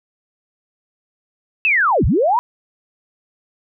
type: linear two-way sweep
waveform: sine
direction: down then up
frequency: 2700 to 40.41 to 1002 Hz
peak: -12 dBFS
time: 1.65-2.39 s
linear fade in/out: 0 ms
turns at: 2.05 s
effects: none